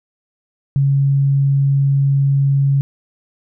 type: tone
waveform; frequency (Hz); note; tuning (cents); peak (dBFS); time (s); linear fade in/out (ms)
sine; 138.59; C#3; 0; -11; 0.76-2.81; 0
effects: none

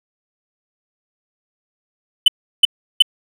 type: tone bursts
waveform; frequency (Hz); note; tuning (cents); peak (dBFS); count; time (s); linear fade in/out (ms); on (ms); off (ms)
triangle; 3016; F#7; +32; -3; 3; 2.26-3.023; 5; 21; 350
effects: none

